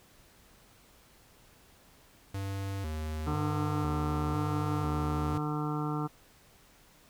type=tone with vibrato; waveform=square; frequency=87.31 Hz; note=F2; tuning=in tune; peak=-34 dBFS; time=2.34-5.38 s; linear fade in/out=5 ms; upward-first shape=square; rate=1 Hz; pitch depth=200 cents each way
type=harmonic tone; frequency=150 Hz; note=D3; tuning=37 cents sharp; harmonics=1 / 2 / 3 / 5 / 6 / 7 / 8 / 9; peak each=-33 / -35 / -41 / -42 / -43 / -45 / -41 / -43 dBFS; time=3.26-6.08 s; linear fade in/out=20 ms
effects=pink hiss -60 dBFS RMS until 7.09 s